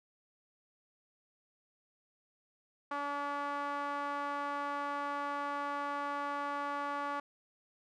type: tone with band-pass filter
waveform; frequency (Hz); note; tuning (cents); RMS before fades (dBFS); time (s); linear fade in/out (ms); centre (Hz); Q
sawtooth; 286; D4; -46; -37; 2.91-7.2; 5; 1100; 2.7
effects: none